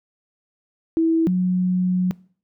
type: tone pair in turn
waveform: sine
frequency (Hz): 326.4 / 182.39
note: E4 / F#3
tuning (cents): -17 / -25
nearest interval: minor seventh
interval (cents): 1008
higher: first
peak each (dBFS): -15 / -16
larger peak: first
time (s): 0.97-1.27 / 1.27-2.11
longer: second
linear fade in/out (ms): 0
effects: noise-tail reverb RT60 0.5 s tail -23 dB re dry